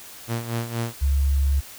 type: tone with tremolo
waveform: sawtooth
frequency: 116.54 Hz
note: A#2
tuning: in tune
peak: -19 dBFS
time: 0.27-0.94 s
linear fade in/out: 50 ms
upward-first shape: sine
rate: 4.2 Hz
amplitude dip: 70%
type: tone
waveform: sine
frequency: 69.3 Hz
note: C#2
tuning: in tune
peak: -17 dBFS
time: 1.01-1.61 s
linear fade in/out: 20 ms
effects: white hiss -42 dBFS RMS until 1.78 s